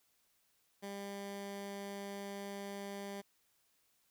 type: tone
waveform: 15% pulse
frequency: 199.6 Hz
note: G3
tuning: 32 cents sharp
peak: -36 dBFS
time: 0.82-3.22 s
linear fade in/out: 20 ms
effects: white hiss -75 dBFS RMS until 4.1 s